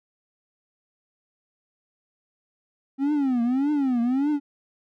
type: tone with vibrato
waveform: triangle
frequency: 264.8 Hz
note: C4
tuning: 21 cents sharp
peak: -18 dBFS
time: 2.98-4.4 s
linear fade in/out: 50 ms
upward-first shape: triangle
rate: 1.7 Hz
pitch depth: 240 cents each way
effects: none